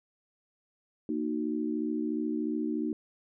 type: chord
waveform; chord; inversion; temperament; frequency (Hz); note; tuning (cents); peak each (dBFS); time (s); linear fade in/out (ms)
sine; D# minor; second; equal with one note detuned; 233.1 / 307 / 370; A#3 / D#4 / F#4; 0 / -23 / 0; -33 / -31 / -37; 1.09-2.93; 2
effects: none